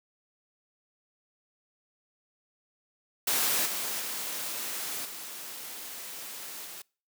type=noise with level steps; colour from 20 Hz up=white; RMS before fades=-27 / -33 / -35 / -41 / -43 dBFS; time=3.27-6.82 s; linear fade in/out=5 ms; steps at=3.65 / 3.99 / 5.04 / 6.65 s; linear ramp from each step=20 ms; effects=noise-tail reverb RT60 0.4 s tail -26 dB re dry + high-pass 200 Hz 12 dB/octave